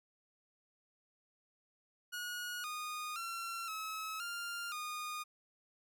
sawtooth tone with pitch steps, 1450 / 1230 / 1361 / 1289 / 1397 / 1226 Hz, F#6 / D#6 / F6 / E6 / F6 / D#6, -35 / -20 / -45 / -39 / 0 / -26 cents, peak -36 dBFS, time 2.12-5.24 s, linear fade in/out 20 ms, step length 520 ms, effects none

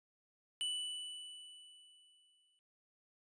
square tone with exponential decay, 2974 Hz, F#7, 8 cents sharp, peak -35 dBFS, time 0.61-2.59 s, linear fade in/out 0 ms, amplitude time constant 430 ms, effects resampled to 22050 Hz

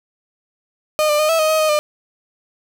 35% pulse tone with pitch steps, 613 / 595 / 614 / 653 / 624 / 630 / 622 / 600 Hz, D#5 / D5 / D#5 / E5 / D#5 / D#5 / D#5 / D5, -26 / +22 / -23 / -17 / +5 / +21 / -1 / +37 cents, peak -12 dBFS, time 0.99-1.79 s, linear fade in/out 0 ms, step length 100 ms, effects none

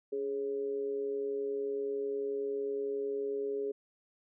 sine tone with amplitude modulation, 415.3 Hz, G#4, in tune, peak -29 dBFS, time 0.12-3.72 s, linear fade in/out 10 ms, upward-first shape sine, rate 131 Hz, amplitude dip 60%, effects none

